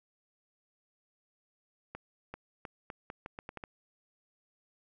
accelerating click train, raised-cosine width 0.5 ms, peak -26 dBFS, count 10, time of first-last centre 1.95-3.638 s, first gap 390 ms, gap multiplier 0.8, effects none

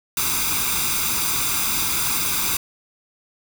white noise with comb filter, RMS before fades -22 dBFS, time 0.17-2.57 s, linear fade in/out 2 ms, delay 0.82 ms, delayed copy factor +0.75, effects none

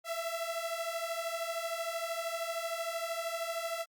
sawtooth beating tone pair, 660 / 673 Hz, E5 / E5, +2 / +36 cents, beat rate 13 Hz, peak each -34 / -33 dBFS, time 0.04-3.86 s, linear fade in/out 50 ms, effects Opus 48 kbps

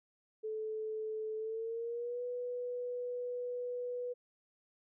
sine tone with pitch glide, 435.3 to 491.4 Hz, A4 to B4, -19 to -9 cents, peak -36 dBFS, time 0.43-4.14 s, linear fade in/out 20 ms, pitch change +210 cents, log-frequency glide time 1.37-2.23 s, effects none

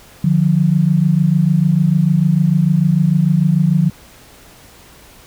sine tone pair together, 151.29 / 178 Hz, D#3 / F3, -48 / +33 cents, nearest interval minor third, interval 281 cents, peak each -13 dBFS, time 0.24-3.9 s, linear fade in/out 5 ms, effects pink hiss -43 dBFS RMS until 5.26 s

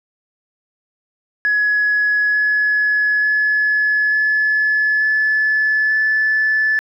sine tone with pitch steps, 1686 / 1696.7 / 1707.6 / 1718.4 / 1729.4 / 1740.4 Hz, G#6 / G#6 / G#6 / A6 / A6 / A6, +26 / +37 / +48 / -41 / -30 / -19 cents, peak -12 dBFS, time 1.45-6.79 s, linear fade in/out 0 ms, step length 890 ms, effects tanh soft clip ceiling -9 dBFS + 9-bit

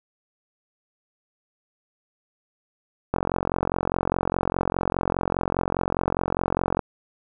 click train, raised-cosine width 1 ms, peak -8 dBFS, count 165, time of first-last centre 3.14-6.793 s, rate 44.9 Hz, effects none

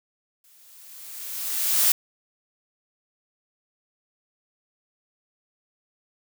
blue noise with exponential growth, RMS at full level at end -17 dBFS, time 0.44-1.92 s, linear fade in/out 2 ms, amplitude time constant 320 ms, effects none

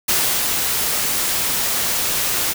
white noise with ADSR envelope, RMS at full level -17 dBFS, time 0.08-2.54 s, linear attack 10 ms, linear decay 330 ms, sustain -3 dB, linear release 24 ms, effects none

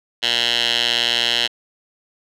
10% pulse tone with band-pass filter, 118.8 Hz, A#2, 33 cents sharp, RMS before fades -19 dBFS, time 0.22-1.48 s, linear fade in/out 20 ms, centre 3400 Hz, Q 4.3, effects none

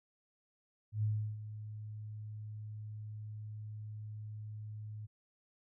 sine tone with ADSR envelope, 106.8 Hz, G#2, 49 cents sharp, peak -29 dBFS, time 0.92-5.07 s, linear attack 110 ms, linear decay 340 ms, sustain -13 dB, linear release 21 ms, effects none

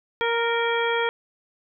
harmonic tone with a mistuned harmonic, 466.2 Hz, A#4, in tune, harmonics 1 / 2 / 3 / 4 / 5 / 7, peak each -24 / -27 / -29 / -30 / -31 / -32 dBFS, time 0.21-1.09 s, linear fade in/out 0 ms, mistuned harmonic 4, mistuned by -16 cents, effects none

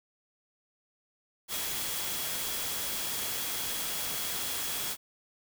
sine tone in noise, 3329 Hz, G#7, 3 cents sharp, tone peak -43 dBFS, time 1.48-4.97 s, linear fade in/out 50 ms, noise white, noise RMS -34 dBFS, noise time 1.48-4.97 s, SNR -12 dB, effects none

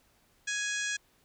harmonic tone with a mistuned harmonic, 832 Hz, G#5, 3 cents sharp, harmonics 2 / 3 / 4 / 5 / 6 / 7 / 8 / 9 / 10, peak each -33 / -39 / -40 / -45 / -47 / -41 / -40 / -43 / -52 dBFS, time 0.47-0.97 s, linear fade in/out 10 ms, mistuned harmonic 9, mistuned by +21 cents, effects pink hiss -67 dBFS RMS until 1.24 s

